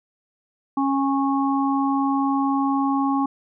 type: harmonic tone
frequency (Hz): 274.4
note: C#4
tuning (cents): -17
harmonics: 1 / 3 / 4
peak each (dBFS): -20 / -25 / -26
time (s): 0.77-3.26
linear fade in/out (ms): 5
effects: none